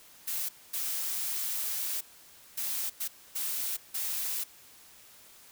blue noise bursts at uneven times, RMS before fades -33 dBFS, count 6, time 0.27-0.49 / 0.73-2.01 / 2.57-2.9 / 3-3.08 / 3.35-3.77 / 3.94-4.44 s, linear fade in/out 10 ms, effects white hiss -55 dBFS RMS until 5.51 s

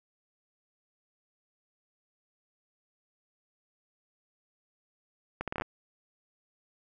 accelerating click train, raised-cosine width 0.5 ms, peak -18 dBFS, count 8, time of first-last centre 5.41-5.62 s, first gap 67 ms, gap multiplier 0.71, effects none

